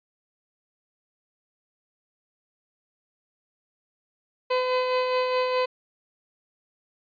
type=tone with tremolo; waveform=30% pulse; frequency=507 Hz; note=B4; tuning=45 cents sharp; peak=-18 dBFS; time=4.5-5.66 s; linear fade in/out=10 ms; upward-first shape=sine; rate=4.8 Hz; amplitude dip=35%; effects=resampled to 11025 Hz